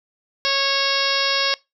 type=harmonic tone with a mistuned harmonic; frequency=550 Hz; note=C#5; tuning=14 cents flat; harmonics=1 / 2 / 3 / 4 / 5 / 6 / 7 / 8 / 9 / 10; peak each=-27 / -27 / -27 / -27 / -27 / -27 / -27 / -27 / -27 / -27 dBFS; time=0.45-1.54 s; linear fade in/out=0 ms; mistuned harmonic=7; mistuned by=-18 cents; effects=noise-tail reverb RT60 0.2 s tail -22 dB re dry